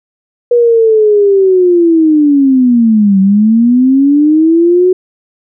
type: linear two-way sweep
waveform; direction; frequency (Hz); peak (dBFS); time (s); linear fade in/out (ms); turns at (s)
sine; down then up; 484.9 to 189.7 to 371.6; -4; 0.51-4.93; 5; 3.2
effects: none